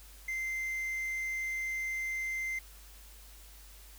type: tone with quantisation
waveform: triangle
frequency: 2082 Hz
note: C7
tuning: 9 cents flat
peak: -31 dBFS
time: 0.28-2.59 s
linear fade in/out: 5 ms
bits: 10
effects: added 50 Hz sine -52 dBFS peak until 3.98 s + white hiss -56 dBFS RMS until 3.98 s